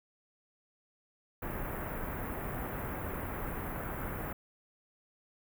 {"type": "band-stop noise", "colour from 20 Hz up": "pink", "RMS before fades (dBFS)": -38, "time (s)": [1.42, 4.33], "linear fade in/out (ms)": 5, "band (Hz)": [1900, 14000], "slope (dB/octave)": 24, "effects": []}